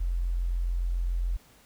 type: tone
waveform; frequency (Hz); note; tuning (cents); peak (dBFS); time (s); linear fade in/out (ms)
sine; 43.54; F1; -5; -25; 0-1.37; 10
effects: pink hiss -58 dBFS RMS until 1.65 s